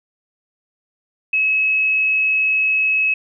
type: tone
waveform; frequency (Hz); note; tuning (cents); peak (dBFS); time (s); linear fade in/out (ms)
sine; 2573; E7; -43; -14; 1.33-3.14; 5
effects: none